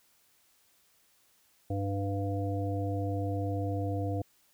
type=harmonic tone; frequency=99.2 Hz; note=G2; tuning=21 cents sharp; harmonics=1 / 3 / 5 / 7; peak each=-31 / -36 / -38 / -39 dBFS; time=1.7-4.22 s; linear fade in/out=5 ms; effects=white hiss -67 dBFS RMS until 4.53 s